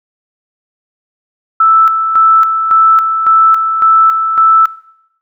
sine tone with tremolo, 1318.5 Hz, E6, in tune, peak -4 dBFS, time 1.6-4.66 s, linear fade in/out 5 ms, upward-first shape square, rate 1.8 Hz, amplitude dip 55%, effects noise-tail reverb RT60 0.8 s tail -20 dB re dry

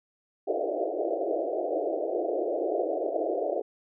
white band-pass noise, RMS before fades -29 dBFS, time 0.47-3.62 s, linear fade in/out 10 ms, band 310 to 710 Hz, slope 96 dB/octave, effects none

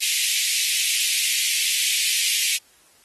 pink high-pass noise, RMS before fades -22 dBFS, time 0.01-2.58 s, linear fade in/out 20 ms, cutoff 2200 Hz, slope 48 dB/octave, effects white hiss -56 dBFS RMS until 3.04 s + AAC 32 kbps

